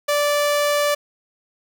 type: tone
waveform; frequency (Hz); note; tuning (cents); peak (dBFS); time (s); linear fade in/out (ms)
sawtooth; 584; D5; -10; -13; 0.08-0.95; 10
effects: none